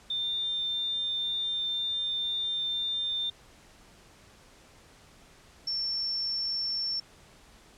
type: tone pair in turn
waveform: sine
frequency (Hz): 3599 / 5422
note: A7 / E8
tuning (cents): +38 / +48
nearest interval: perfect fifth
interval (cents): 710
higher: second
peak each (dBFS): -28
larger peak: neither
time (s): 0.1-3.3 / 5.67-7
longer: first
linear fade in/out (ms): 5
effects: pink hiss -56 dBFS RMS until 7.77 s + low-pass 9000 Hz 12 dB/octave